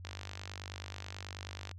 click train, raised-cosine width 0.2 ms, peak -25 dBFS, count 83, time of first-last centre 0.05-1.713 s, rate 49.3 Hz, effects added 89 Hz sine -45 dBFS peak until 1.78 s

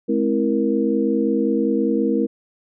sine tone cluster, 213.3 / 262.9 / 328.4 / 469.1 Hz, G#3 / C4 / E4 / A#4, +46 / +8 / -6 / +11 cents, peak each -22 dBFS, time 0.08-2.27 s, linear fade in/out 20 ms, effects none

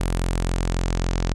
sawtooth tone with low-pass filter sweep, 43.65 Hz, F1, in tune, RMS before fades -23 dBFS, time 0-1.34 s, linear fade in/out 10 ms, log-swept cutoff 10000 to 6100 Hz, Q 1.9, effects none

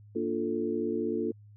sine chord, Bb major seventh, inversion none, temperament equal, 233.1 / 293.7 / 349.2 / 440 Hz, Bb3 / D4 / F4 / A4, 0 / 0 / 0 / 0 cents, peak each -34 / -35 / -32 / -33 dBFS, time 0.15-1.32 s, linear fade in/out 10 ms, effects added 104 Hz sine -50 dBFS peak until 1.56 s

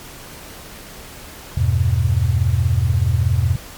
sine chord, E minor, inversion none, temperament just, 82.41 / 98.89 / 123.61 Hz, E2 / G2 / B2, 0 / +16 / +2 cents, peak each -18 dBFS, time 1.57-3.56 s, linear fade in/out 5 ms, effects pink hiss -37 dBFS RMS until 3.77 s + MP3 96 kbps

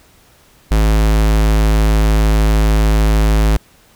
square tone, 53.3 Hz, G#1, 46 cents sharp, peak -10 dBFS, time 0.71-3.57 s, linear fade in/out 5 ms, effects pink hiss -49 dBFS RMS until 3.95 s

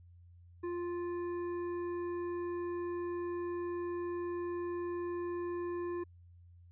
triangle tone with hard clipping, 349.2 Hz, F4, in tune, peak -37 dBFS, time 0.63-6.04 s, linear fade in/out 10 ms, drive 13 dB, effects added 87 Hz sine -55 dBFS peak until 6.71 s + resampled to 8000 Hz

